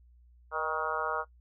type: harmonic tone with a mistuned harmonic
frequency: 158 Hz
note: D#3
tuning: 27 cents sharp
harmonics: 3 / 4 / 5 / 6 / 7 / 8 / 9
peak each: -38 / -38 / -39 / -37 / -37 / -35 / -36 dBFS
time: 0.51-1.25 s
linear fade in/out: 50 ms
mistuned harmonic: 4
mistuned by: -41 cents
effects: noise-tail reverb RT60 0.1 s tail -20 dB re dry + added 60 Hz sine -56 dBFS peak until 1.4 s